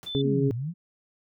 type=noise with exponential decay; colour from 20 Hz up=pink; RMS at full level=-42 dBFS; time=0.03-0.2 s; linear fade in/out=0 ms; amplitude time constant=35 ms
type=tone; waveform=sine; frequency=3520 Hz; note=A7; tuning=in tune; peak=-32 dBFS; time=0.06-0.22 s; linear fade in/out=10 ms
type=harmonic tone; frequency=137.7 Hz; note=C#3; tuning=11 cents flat; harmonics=1 / 2 / 3; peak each=-26 / -26 / -26 dBFS; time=0.15-0.51 s; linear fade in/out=0 ms
type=exponential two-way sweep; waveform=sine; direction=down then up; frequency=269.9 to 109.6 to 184.2 Hz; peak=-28 dBFS; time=0.22-0.74 s; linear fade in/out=50 ms; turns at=0.53 s
effects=none